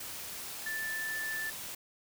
sine tone in noise, 1760 Hz, A6, in tune, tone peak -34 dBFS, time 0.66-1.5 s, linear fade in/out 5 ms, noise white, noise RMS -42 dBFS, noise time 0-1.75 s, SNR +5 dB, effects none

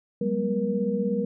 sine tone cluster, 187 / 203.3 / 240 / 475.3 Hz, F#3 / G#3 / B3 / A#4, +19 / -37 / -49 / +34 cents, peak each -30 / -27 / -32 / -27 dBFS, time 0.21-1.25 s, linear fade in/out 5 ms, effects none

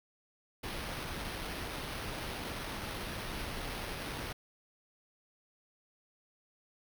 pink noise with sample-and-hold, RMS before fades -40 dBFS, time 0.63-4.33 s, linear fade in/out 10 ms, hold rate 7350 Hz, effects none

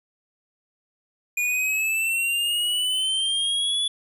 square exponential sweep, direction up, 2434 to 3445 Hz, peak -22 dBFS, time 1.37-3.88 s, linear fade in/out 5 ms, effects resampled to 32000 Hz

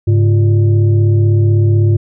sine tone with frequency modulation, 104 Hz, G#2, 3 cents sharp, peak -7 dBFS, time 0.07-1.97 s, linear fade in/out 10 ms, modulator 244 Hz, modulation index 0.54, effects none

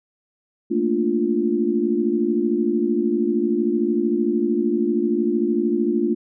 sine chord, Bb major seventh, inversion third, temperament equal, 220 / 233.1 / 293.7 / 349.2 Hz, A3 / Bb3 / D4 / F4, 0 / 0 / 0 / 0 cents, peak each -24 / -24 / -24 / -21 dBFS, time 0.7-6.15 s, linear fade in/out 20 ms, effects none

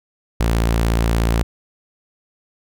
sawtooth tone, 56.8 Hz, A#1, 44 cents flat, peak -11 dBFS, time 0.4-1.43 s, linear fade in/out 5 ms, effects none

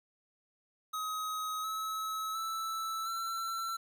square tone with pitch steps, 1266 / 1291.9 / 1318.2 / 1345.2 Hz, D#6 / E6 / E6 / E6, +30 / -35 / 0 / +35 cents, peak -35 dBFS, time 0.93-3.77 s, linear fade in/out 10 ms, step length 710 ms, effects 11-bit

